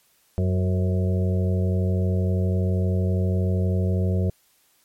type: harmonic tone with a mistuned harmonic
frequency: 92.5 Hz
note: F#2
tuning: in tune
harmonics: 1 / 2 / 4 / 5 / 6 / 7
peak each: -20 / -26 / -32 / -34 / -36 / -37 dBFS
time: 0.38-4.3 s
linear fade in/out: 0 ms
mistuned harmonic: 6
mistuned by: -28 cents
effects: white hiss -62 dBFS RMS until 4.84 s + MP3 64 kbps